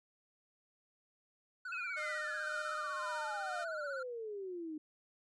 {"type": "tone with vibrato", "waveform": "triangle", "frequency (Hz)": 1432, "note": "F6", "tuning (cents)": 43, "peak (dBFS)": -39, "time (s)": [1.65, 4.03], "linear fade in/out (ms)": 5, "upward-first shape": "sine", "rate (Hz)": 16, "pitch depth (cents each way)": 92}
{"type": "exponential sweep", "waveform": "sine", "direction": "down", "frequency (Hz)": [2614, 301.3], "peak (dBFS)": -40, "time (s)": [1.72, 4.78], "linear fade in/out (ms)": 5}
{"type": "tone with tremolo", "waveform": "sawtooth", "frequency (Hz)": 610, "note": "D#5", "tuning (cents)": -34, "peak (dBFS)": -38, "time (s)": [1.96, 3.65], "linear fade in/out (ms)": 20, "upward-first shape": "sine", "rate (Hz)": 1.9, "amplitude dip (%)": 35}
{"effects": ["resampled to 22050 Hz"]}